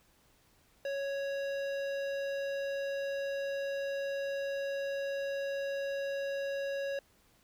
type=tone with hard clipping; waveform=triangle; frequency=554.4 Hz; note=C#5; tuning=in tune; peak=-35 dBFS; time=0.85-6.99 s; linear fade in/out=2 ms; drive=18 dB; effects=pink hiss -67 dBFS RMS until 7.43 s